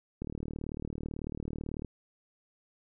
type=click train; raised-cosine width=3 ms; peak=-24 dBFS; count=63; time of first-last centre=0.22-1.847 s; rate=38.1 Hz; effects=none